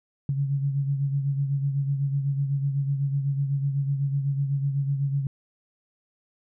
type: beating tone pair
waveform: sine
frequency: 138.59 / 146.59 Hz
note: C#3 / D3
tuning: 0 / -3 cents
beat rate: 8 Hz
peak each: -23 / -32 dBFS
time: 0.29-5.27 s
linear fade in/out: 2 ms
effects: none